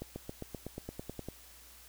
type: accelerating click train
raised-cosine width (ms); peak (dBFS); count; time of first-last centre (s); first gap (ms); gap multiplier
2; -26; 12; 0.02-1.286; 140; 0.96
effects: added 60 Hz sine -61 dBFS peak until 1.88 s + white hiss -56 dBFS RMS until 1.88 s